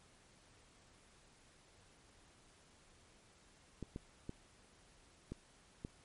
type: clicks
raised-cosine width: 3 ms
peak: -30 dBFS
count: 5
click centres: 3.827 / 3.961 / 4.294 / 5.32 / 5.849 s
effects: pink hiss -66 dBFS RMS until 6.04 s + MP3 48 kbps